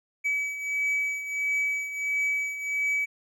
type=beating tone pair; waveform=triangle; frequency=2284 / 2285.5 Hz; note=D7 / D7; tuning=-49 / -48 cents; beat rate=1.5 Hz; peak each=-25 / -31 dBFS; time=0.24-3.06 s; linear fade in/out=20 ms; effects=none